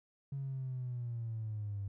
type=linear sweep; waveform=triangle; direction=down; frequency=139.4 to 98 Hz; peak=-33 dBFS; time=0.32-1.88 s; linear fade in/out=5 ms; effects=tanh soft clip ceiling -34 dBFS